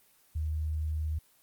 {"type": "tone", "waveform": "sine", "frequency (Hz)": 77.5, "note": "D#2", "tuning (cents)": -6, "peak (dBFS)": -29, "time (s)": [0.35, 1.19], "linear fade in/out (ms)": 10, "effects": ["white hiss -64 dBFS RMS until 1.42 s", "Opus 24 kbps"]}